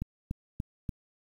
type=click train; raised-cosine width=5 ms; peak=-20 dBFS; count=4; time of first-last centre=0.02-0.892 s; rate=3.44 Hz; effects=9-bit